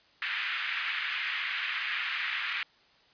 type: band-pass noise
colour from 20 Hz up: white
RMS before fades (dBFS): -33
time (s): 0.22-2.63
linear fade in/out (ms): 2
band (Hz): 1500 to 2700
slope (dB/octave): 24
effects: white hiss -62 dBFS RMS until 3.13 s + resampled to 11025 Hz